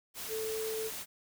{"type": "tone in noise", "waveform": "sine", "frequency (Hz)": 440, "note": "A4", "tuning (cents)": 0, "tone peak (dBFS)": -34, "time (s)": [0.28, 0.91], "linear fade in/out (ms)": 50, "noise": "white", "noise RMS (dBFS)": -41, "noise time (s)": [0.14, 1.06], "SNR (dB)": 4, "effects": []}